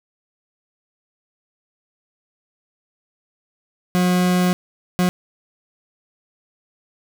40% pulse tone bursts at uneven times, 180.4 Hz, F#3, 44 cents flat, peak -14 dBFS, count 2, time 3.95-4.53 / 4.99-5.09 s, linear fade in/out 0 ms, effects none

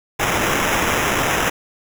white noise with sample-and-hold, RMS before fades -19 dBFS, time 0.19-1.5 s, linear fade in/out 10 ms, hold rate 4410 Hz, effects none

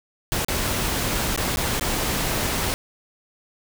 pink noise with dropouts, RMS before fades -24 dBFS, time 0.32-2.74 s, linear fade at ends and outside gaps 0 ms, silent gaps 0.447-0.484 / 1.361-1.376 / 1.56-1.571 / 1.796-1.81 s, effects none

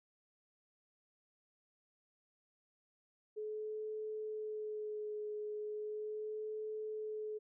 sine tone with vibrato, 426.7 Hz, G#4, 47 cents sharp, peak -39 dBFS, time 3.36-7.39 s, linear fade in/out 20 ms, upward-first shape sine, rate 0.37 Hz, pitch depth 19 cents each way, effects none

